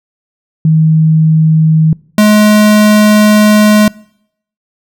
sine / square tone pair in turn, 158.3 / 211.3 Hz, D#3 / G#3, +30 / +30 cents, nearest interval perfect fourth, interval 500 cents, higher second, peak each -4 dBFS, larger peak neither, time 0.65-1.93 / 2.18-3.88 s, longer second, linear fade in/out 2 ms, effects noise-tail reverb RT60 0.7 s tail -24 dB re dry

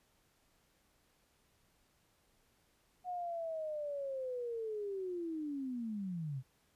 sine linear sweep, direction down, 732 to 124 Hz, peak -37 dBFS, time 3.04-6.43 s, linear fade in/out 50 ms, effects pink hiss -73 dBFS RMS until 6.75 s + resampled to 32000 Hz

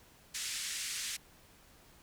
white band-pass noise, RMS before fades -39 dBFS, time 0.34-1.17 s, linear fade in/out 10 ms, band 1700 to 9000 Hz, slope 24 dB/octave, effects pink hiss -61 dBFS RMS until 2.02 s

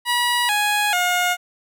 15% pulse tone with pitch steps, 967 / 832.2 / 716.1 Hz, B5 / G#5 / F5, -37 / +3 / +43 cents, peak -11 dBFS, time 0.05-1.37 s, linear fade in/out 50 ms, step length 440 ms, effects none

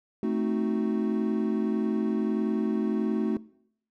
triangle chord, A diminished seventh, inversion none, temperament equal, 220 / 261.6 / 311.1 / 370 Hz, A3 / C4 / Eb4 / Gb4, 0 / 0 / 0 / 0 cents, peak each -26 / -31 / -30 / -29 dBFS, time 0.23-3.37 s, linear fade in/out 2 ms, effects noise-tail reverb RT60 0.7 s tail -21 dB re dry

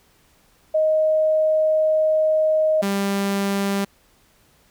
sine / sawtooth tone pair in turn, 625 / 198.35 Hz, D#5 / G3, +8 / +21 cents, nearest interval octave + minor sixth, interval 1987 cents, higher first, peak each -15 / -16 dBFS, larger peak first, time 0.74-2.82 / 2.82-3.85 s, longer first, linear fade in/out 10 ms, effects pink hiss -58 dBFS RMS until 4.7 s

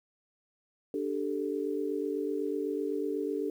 sine chord, D suspended fourth, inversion none, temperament equal, 293.7 / 392 / 440 Hz, D4 / G4 / A4, 0 / 0 / 0 cents, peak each -34 dBFS, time 0.94-3.5 s, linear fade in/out 2 ms, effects 10-bit

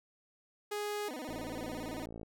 sawtooth tone, 415.3 Hz, G#4, in tune, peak -31 dBFS, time 0.71-1.09 s, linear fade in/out 10 ms
20% pulse tone with vibrato, 279.3 Hz, C#4, 13 cents sharp, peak -35 dBFS, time 1.08-2.06 s, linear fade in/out 5 ms, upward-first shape square, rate 18 Hz, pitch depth 190 cents each way
click train, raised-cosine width 2 ms, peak -32 dBFS, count 54, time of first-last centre 1.29-2.231 s, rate 56.3 Hz
effects none

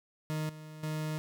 40% pulse tone with level steps, 154.9 Hz, D#3, 7 cents flat, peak -31 / -44 / -32 dBFS, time 0.3-1.18 s, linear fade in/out 0 ms, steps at 0.49 / 0.83 s, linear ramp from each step 5 ms, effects none

